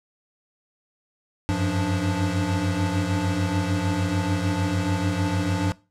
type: tone cluster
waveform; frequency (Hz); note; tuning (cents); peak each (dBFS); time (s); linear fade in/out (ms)
square; 92.8 / 99.5 / 176.5 / 293.2; F#2 / G2 / F3 / D4; +6 / +26 / +19 / -3; -28; 1.49-5.72; 0
effects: noise-tail reverb RT60 0.3 s tail -20 dB re dry + low-pass 9000 Hz 12 dB/octave